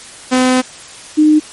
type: tone pair in turn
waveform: sawtooth / sine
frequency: 255.2 / 305.6 Hz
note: C4 / D#4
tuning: -43 / -31 cents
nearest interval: minor third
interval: 312 cents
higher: second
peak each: -5 dBFS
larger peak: neither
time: 0.31-0.62 / 1.17-1.4 s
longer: first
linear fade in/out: 20 ms
effects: white hiss -34 dBFS RMS until 1.52 s + MP3 48 kbps